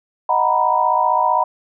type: chord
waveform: sine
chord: B major seventh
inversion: first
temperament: equal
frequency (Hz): 622.3 / 740 / 932.3 / 987.8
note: D#5 / F#5 / A#5 / B5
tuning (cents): 0 / 0 / 0 / 0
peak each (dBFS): -23 / -20 / -18 / -17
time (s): 0.29-1.44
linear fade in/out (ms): 5
effects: none